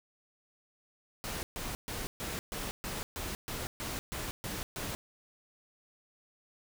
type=noise bursts; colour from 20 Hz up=pink; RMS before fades=-38 dBFS; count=12; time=1.24-4.95 s; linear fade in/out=0 ms; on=190 ms; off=130 ms; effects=none